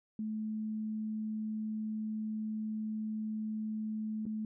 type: tone with dropouts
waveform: sine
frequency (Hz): 216.5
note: A3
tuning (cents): -28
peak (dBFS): -34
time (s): 0.19-4.45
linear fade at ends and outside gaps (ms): 2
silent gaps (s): 4.255-4.264
effects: none